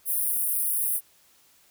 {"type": "high-pass noise", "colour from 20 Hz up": "pink", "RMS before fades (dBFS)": -26, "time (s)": [0.05, 1.01], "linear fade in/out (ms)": 50, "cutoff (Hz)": 9300, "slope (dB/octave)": 96, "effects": ["white hiss -60 dBFS RMS until 1.7 s"]}